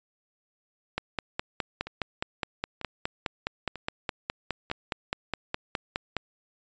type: two click trains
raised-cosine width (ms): 0.3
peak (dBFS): -22 / -12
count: 4 / 26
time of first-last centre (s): 1.87-4.7 / 0.98-6.167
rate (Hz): 1.06 / 4.82
effects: resampled to 16000 Hz